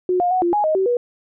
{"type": "tone with pitch steps", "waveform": "sine", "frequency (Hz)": [363.8, 710, 740, 346, 832, 624, 382, 485], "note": ["F#4", "F5", "F#5", "F4", "G#5", "D#5", "G4", "B4"], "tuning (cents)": [-29, 28, 0, -16, 3, 5, -45, -31], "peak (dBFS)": -15, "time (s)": [0.09, 0.97], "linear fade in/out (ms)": 2, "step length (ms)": 110, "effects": []}